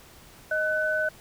sine tone pair together, 622.3 / 1503.4 Hz, D#5 / F#6, 0 / +27 cents, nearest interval octave + minor third, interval 1527 cents, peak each -27 / -25 dBFS, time 0.51-1.09 s, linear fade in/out 5 ms, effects pink hiss -51 dBFS RMS until 1.2 s

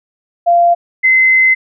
sine tone pair in turn, 691 / 2055 Hz, F5 / C7, -19 / -32 cents, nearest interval octave + perfect fifth, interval 1887 cents, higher second, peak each -6 dBFS, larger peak neither, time 0.46-0.75 / 1.03-1.55 s, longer second, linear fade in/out 20 ms, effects none

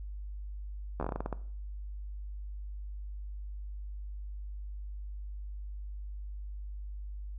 slowing click train, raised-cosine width 1 ms, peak -20 dBFS, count 11, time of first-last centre 1-1.327 s, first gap 12 ms, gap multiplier 1.21, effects noise-tail reverb RT60 0.5 s tail -17 dB re dry + added 50 Hz sine -38 dBFS peak until 7.38 s

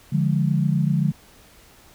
sine chord, D diminished, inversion none, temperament equal, 146.83 / 174.61 / 207.7 Hz, D3 / F3 / Ab3, 0 / 0 / 0 cents, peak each -20 / -22 / -25 dBFS, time 0.12-1.12 s, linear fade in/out 10 ms, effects pink hiss -51 dBFS RMS until 1.94 s

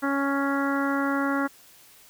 harmonic tone, 277.9 Hz, C#4, 4 cents sharp, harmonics 1 / 2 / 3 / 4 / 5 / 6 / 7, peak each -25 / -32 / -34 / -32 / -30 / -35 / -38 dBFS, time 0.02-1.48 s, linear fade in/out 20 ms, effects white hiss -53 dBFS RMS until 2.09 s

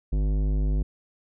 sine tone with tanh clipping, 50.7 Hz, G#1, 41 cents flat, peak -23 dBFS, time 0.12-0.83 s, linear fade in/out 10 ms, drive 15 dB, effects none

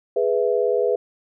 sine chord, E major, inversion first, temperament equal, 415.3 / 493.9 / 659.3 Hz, G#4 / B4 / E5, 0 / 0 / 0 cents, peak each -21 / -20 / -26 dBFS, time 0.16-0.96 s, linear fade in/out 5 ms, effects none

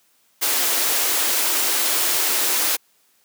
white high-pass noise, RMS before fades -20 dBFS, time 0.41-2.77 s, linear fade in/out 20 ms, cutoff 270 Hz, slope 48 dB/octave, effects white hiss -61 dBFS RMS until 3.24 s + high-pass 150 Hz 12 dB/octave

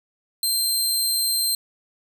20% pulse tone, 4152 Hz, C8, 14 cents flat, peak -14 dBFS, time 0.43-1.55 s, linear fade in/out 2 ms, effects none

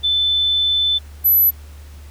sine tone pair in turn, 3520 / 11967 Hz, A7 / F#9, 0 / +18 cents, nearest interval octave + major sixth, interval 2118 cents, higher second, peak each -14 / -10 dBFS, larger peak second, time 0.03-0.99 / 1.24-1.51 s, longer first, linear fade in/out 20 ms, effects added 73 Hz sine -35 dBFS peak until 2.1 s + pink hiss -48 dBFS RMS until 2.1 s

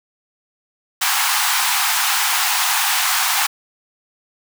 pink high-pass noise, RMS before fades -18 dBFS, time 1.01-3.47 s, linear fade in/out 10 ms, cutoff 750 Hz, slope 96 dB/octave, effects none

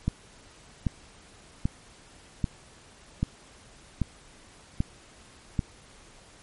click train, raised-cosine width 5 ms, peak -12 dBFS, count 8, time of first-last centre 0.08-5.592 s, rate 1.27 Hz, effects pink hiss -53 dBFS RMS until 6.42 s + MP3 48 kbps

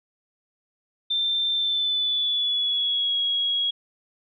sine tone with pitch glide, 3571 to 3313 Hz, A7 to G#7, +25 to -5 cents, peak -21 dBFS, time 1.1-3.71 s, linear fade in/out 10 ms, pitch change -130 cents, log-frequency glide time 1.52-3.15 s, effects none

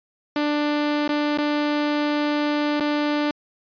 sawtooth tone with dropouts, 295.5 Hz, D4, 11 cents sharp, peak -16 dBFS, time 0.36-3.31 s, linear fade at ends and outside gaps 2 ms, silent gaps 1.078-1.091 / 1.375-1.384 / 2.799-2.806 s, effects resampled to 11025 Hz

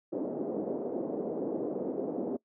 pink band-pass noise, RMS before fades -34 dBFS, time 0.12-2.37 s, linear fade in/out 10 ms, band 250 to 540 Hz, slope 24 dB/octave, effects noise-tail reverb RT60 0.1 s tail -21 dB re dry

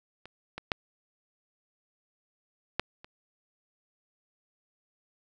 clicks, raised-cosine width 0.3 ms, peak -29 / -21 / -10 / -10 / -30 dBFS, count 5, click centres 0.256 / 0.58 / 0.718 / 2.796 / 3.045 s, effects none

